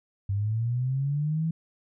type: linear sweep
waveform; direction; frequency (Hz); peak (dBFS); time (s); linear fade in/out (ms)
sine; up; 96.7 to 164.81; -24; 0.29-1.51; 5
effects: none